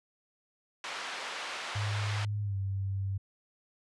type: band-pass noise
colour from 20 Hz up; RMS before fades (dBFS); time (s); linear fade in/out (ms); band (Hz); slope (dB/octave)
pink; -39; 0.84-2.25; 2; 860 to 4200; 12
type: tone with pitch glide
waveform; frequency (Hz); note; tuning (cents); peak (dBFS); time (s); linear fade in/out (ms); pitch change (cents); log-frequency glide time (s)
sine; 103.83 to 97.44; G#2 to G2; 0 to -10; -30; 1.75-3.18; 10; -110; 2.42-2.56
effects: resampled to 24000 Hz